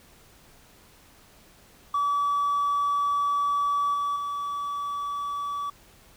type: tone with level steps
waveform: triangle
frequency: 1147 Hz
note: D6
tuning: 41 cents flat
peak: -19 / -22 / -26 dBFS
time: 1.94-5.7 s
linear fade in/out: 5 ms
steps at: 3.94 / 4.16 s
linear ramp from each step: 2 ms
effects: tanh soft clip ceiling -18 dBFS + pink hiss -55 dBFS RMS until 6.16 s